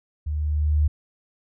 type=tone with level ramp; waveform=sine; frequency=75.3 Hz; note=D2; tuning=44 cents sharp; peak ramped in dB=-24 to -15 dBFS; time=0.26-0.88 s; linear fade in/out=10 ms; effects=none